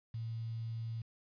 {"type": "tone with quantisation", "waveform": "sine", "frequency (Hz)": 113.8, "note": "A#2", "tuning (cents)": -41, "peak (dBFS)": -37, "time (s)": [0.14, 1.02], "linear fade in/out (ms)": 5, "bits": 10, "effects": ["resampled to 11025 Hz"]}